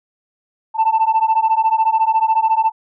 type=beating tone pair; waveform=sine; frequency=881 / 895 Hz; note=A5 / A5; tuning=+2 / +29 cents; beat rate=14 Hz; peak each=-14 dBFS; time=0.74-2.72 s; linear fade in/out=50 ms; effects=tanh soft clip ceiling -8 dBFS